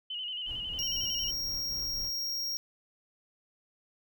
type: tone with vibrato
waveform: sine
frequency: 2960 Hz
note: F#7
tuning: in tune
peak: -34 dBFS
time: 0.1-1.31 s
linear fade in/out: 5 ms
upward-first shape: square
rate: 11 Hz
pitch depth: 49 cents each way
type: noise with tremolo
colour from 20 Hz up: brown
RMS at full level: -44 dBFS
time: 0.45-2.11 s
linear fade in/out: 50 ms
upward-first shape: sine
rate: 3.9 Hz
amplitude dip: 40%
type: tone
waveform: square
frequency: 5588 Hz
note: F8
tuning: in tune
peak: -32 dBFS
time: 0.79-2.57 s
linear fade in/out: 0 ms
effects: none